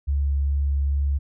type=tone with vibrato; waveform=sine; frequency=70.2 Hz; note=C#2; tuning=22 cents sharp; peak=-19 dBFS; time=0.07-1.19 s; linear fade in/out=20 ms; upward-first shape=sine; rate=2.4 Hz; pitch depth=9 cents each way; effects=none